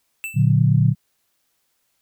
square tone with exponential decay, 2653 Hz, E7, 10 cents sharp, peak -24 dBFS, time 0.24-0.52 s, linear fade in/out 0 ms, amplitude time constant 59 ms
sine chord, Bb augmented, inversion none, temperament just, 116.54 / 145.68 / 182.1 Hz, Bb2 / D3 / F#3, 0 / -14 / -27 cents, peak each -16 / -16 / -21 dBFS, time 0.34-0.95 s, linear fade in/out 50 ms
effects white hiss -69 dBFS RMS until 2.01 s

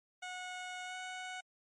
15% pulse tone with pitch glide, 731 to 739.1 Hz, F#5 to F#5, -21 to -2 cents, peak -35 dBFS, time 0.22-1.41 s, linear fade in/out 10 ms, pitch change +19 cents, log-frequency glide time 0.85-0.96 s, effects low-pass 9000 Hz 12 dB/octave + MP3 48 kbps

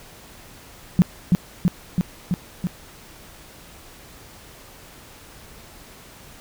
sine tone with echo, 177.8 Hz, F3, 31 cents sharp, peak -9 dBFS, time 0.99-1.02 s, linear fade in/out 0 ms, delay 330 ms, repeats 5, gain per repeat -2 dB, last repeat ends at 2.67 s, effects pink hiss -45 dBFS RMS until 6.4 s

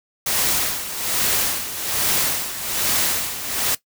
white noise with tremolo, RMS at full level -19 dBFS, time 0.26-3.75 s, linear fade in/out 5 ms, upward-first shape sine, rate 1.2 Hz, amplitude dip 70%, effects noise-tail reverb RT60 0.1 s tail -17 dB re dry

